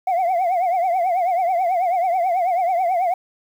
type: tone with vibrato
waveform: sine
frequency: 719 Hz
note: F#5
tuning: 50 cents flat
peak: -14 dBFS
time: 0.07-3.14 s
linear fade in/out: 5 ms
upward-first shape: triangle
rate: 9.2 Hz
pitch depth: 140 cents each way
effects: tanh soft clip ceiling -15 dBFS + 8-bit